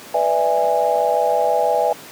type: chord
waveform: sine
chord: E dominant seventh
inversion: second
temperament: just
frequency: 494.4 / 593.3 / 659.3 / 824.1 Hz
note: B4 / D5 / E5 / G#5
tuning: +2 / +18 / 0 / -14 cents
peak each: -21 / -21 / -20 / -19 dBFS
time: 0.14-1.93 s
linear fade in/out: 5 ms
effects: pink hiss -38 dBFS RMS until 2.11 s + high-pass 200 Hz 12 dB/octave